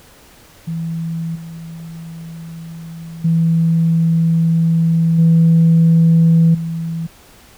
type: tone with level steps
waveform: sine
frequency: 164.81 Hz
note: E3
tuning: in tune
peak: -19 / -28 / -10 / -6 / -19 dBFS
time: 0.67-7.07 s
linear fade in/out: 10 ms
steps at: 1.35 / 3.24 / 5.18 / 6.54 s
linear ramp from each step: 10 ms
effects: tanh soft clip ceiling -4 dBFS + pink hiss -45 dBFS RMS until 7.57 s